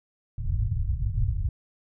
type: low-pass noise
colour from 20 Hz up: white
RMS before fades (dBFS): -26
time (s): 0.38-1.49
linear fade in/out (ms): 2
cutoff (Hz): 120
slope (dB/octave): 48
effects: none